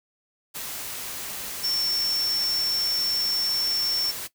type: tone in noise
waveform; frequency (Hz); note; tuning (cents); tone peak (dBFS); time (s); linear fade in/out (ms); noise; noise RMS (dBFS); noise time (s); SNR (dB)
sine; 5430; F8; -50; -22; 1.63-4.12; 20; white; -34; 0.54-4.28; +9
effects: noise-tail reverb RT60 0.1 s tail -17 dB re dry